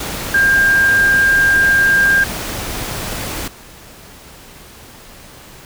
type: tone in noise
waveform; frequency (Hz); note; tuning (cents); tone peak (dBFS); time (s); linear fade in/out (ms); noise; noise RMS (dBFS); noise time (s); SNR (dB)
sine; 1600; G6; +35; -9; 0.34-2.24; 5; pink; -24; 0-3.48; +12
effects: pink hiss -39 dBFS RMS until 5.65 s

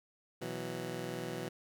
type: chord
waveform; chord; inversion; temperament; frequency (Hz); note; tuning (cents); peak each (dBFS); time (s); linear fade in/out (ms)
15% pulse; B suspended fourth; none; just; 123.47 / 164.63 / 185.21; B2 / E3 / F#3; 0 / -2 / +2; -37 / -36 / -38; 0.41-1.49; 10
effects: none

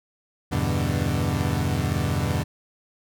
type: chord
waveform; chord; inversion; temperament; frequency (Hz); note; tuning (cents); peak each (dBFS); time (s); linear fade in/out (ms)
30% pulse; E minor seventh; none; equal; 82.41 / 98 / 123.47 / 146.83; E2 / G2 / B2 / D3; 0 / 0 / 0 / 0; -25; 0.51-2.44; 20
effects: none

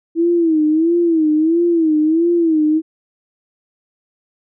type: tone with vibrato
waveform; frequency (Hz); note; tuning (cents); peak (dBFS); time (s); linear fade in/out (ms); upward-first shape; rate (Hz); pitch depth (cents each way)
sine; 324.7; E4; -26; -11; 0.15-2.82; 50; sine; 1.5; 110
effects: none

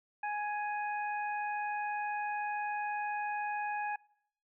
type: harmonic tone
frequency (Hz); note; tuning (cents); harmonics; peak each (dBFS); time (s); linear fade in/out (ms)
833; G#5; +5; 1 / 2 / 3; -34 / -40 / -44; 0.23-3.96; 5
effects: noise-tail reverb RT60 0.7 s tail -24 dB re dry

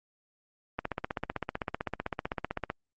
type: click train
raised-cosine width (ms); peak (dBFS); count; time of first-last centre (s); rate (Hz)
0.5; -16; 31; 0.79-2.701; 15.7
effects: Opus 32 kbps

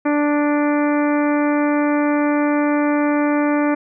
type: harmonic tone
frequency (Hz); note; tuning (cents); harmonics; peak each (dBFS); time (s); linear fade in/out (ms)
293.7; D4; 0; 1 / 2 / 3 / 4 / 5 / 6 / 7 / 8; -16 / -22 / -26 / -28 / -30 / -32 / -33 / -34; 0.05-3.75; 10
effects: none

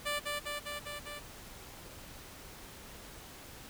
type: tone with echo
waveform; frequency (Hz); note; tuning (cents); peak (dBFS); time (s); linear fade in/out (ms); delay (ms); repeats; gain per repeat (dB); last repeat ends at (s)
10% pulse; 587; D5; -1; -24; 0.05-0.2; 20; 200; 5; -2; 1.2
effects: pink hiss -50 dBFS RMS until 3.69 s

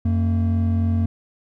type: tone pair together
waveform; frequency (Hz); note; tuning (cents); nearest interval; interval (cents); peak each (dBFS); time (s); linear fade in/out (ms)
triangle; 90.5 / 228; F#2 / A#3; -38 / -38; octave + major third; 1600; -16 / -21; 0.05-1.06; 5
effects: none

